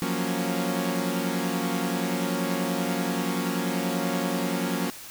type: chord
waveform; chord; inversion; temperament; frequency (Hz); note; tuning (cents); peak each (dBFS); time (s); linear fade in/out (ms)
sawtooth; Gb major seventh; third; equal; 174.61 / 185 / 233.1 / 277.2; F3 / Gb3 / Bb3 / Db4; 0 / 0 / 0 / 0; -27; 0.02-4.9; 0
effects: white hiss -42 dBFS RMS until 5.1 s